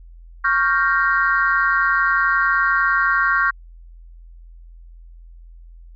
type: chord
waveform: sine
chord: G half-diminished seventh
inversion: second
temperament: equal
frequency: 1108.7 / 1396.9 / 1568 / 1864.7 Hz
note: Db6 / F6 / G6 / Bb6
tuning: 0 / 0 / 0 / 0 cents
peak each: -20 / -19 / -19 / -23 dBFS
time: 0.44-3.51 s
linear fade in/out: 10 ms
effects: tanh soft clip ceiling -4 dBFS + added 42 Hz sine -39 dBFS peak until 5.95 s